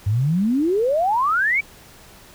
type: exponential sweep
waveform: sine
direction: up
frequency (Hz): 95.5 to 2349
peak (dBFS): -16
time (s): 0.06-1.61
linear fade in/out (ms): 10
effects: pink hiss -46 dBFS RMS until 2.34 s